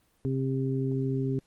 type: harmonic tone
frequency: 133.1 Hz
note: C3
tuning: 30 cents sharp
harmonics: 1 / 2 / 3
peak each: -28 / -31 / -33 dBFS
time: 0.25-1.39 s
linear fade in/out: 0 ms
effects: pink hiss -68 dBFS RMS until 1.46 s + Opus 24 kbps